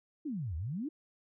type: exponential two-way sweep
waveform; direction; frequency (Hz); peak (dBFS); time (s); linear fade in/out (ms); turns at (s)
sine; down then up; 329.6 to 73.7 to 329.6; -34; 0.25-0.89; 10; 0.56
effects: none